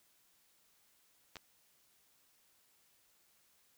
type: clicks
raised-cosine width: 0.2 ms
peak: -29 dBFS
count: 2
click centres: 1.357 / 1.368 s
effects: white hiss -71 dBFS RMS until 3.77 s